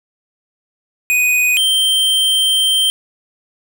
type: tone pair in turn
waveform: square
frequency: 2489 / 3136 Hz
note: D#7 / G7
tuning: 0 / 0 cents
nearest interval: major third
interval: 400 cents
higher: second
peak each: -12 dBFS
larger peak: neither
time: 1.1-1.57 / 1.57-2.9 s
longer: second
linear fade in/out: 0 ms
effects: none